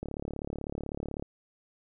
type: click train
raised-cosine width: 2 ms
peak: -22 dBFS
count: 44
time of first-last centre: 0.03-1.224 s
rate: 36 Hz
effects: none